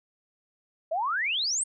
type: exponential sweep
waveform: sine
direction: up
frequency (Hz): 610 to 8870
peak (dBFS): -25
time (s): 0.91-1.64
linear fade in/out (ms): 10
effects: none